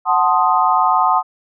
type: chord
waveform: sine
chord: F# diminished seventh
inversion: none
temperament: equal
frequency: 740 / 880 / 1046.5 / 1244.5 Hz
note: F#5 / A5 / C6 / Eb6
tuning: 0 / 0 / 0 / 0 cents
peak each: -17 dBFS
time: 0.05-1.23 s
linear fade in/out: 50 ms
effects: none